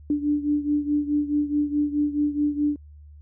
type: beating tone pair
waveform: sine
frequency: 292.6 / 297.3 Hz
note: D4 / D4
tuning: -6 / +21 cents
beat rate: 4.7 Hz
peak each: -22 / -26 dBFS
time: 0.1-2.76 s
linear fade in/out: 2 ms
effects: added 74 Hz sine -43 dBFS peak until 3.21 s